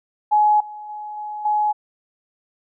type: tone with level steps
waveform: sine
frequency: 843 Hz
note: G#5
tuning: 26 cents sharp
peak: -12 / -32 / -29 / -27 / -16 dBFS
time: 0.31-1.73 s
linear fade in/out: 20 ms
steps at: 0.6 / 0.89 / 1.17 / 1.45 s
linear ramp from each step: 5 ms
effects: none